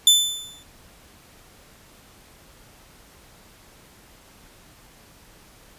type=tone with exponential decay; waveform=sawtooth; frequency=3520 Hz; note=A7; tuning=in tune; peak=-6 dBFS; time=0.07-0.63 s; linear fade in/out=2 ms; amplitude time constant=120 ms; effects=pink hiss -51 dBFS RMS until 5.78 s + resampled to 32000 Hz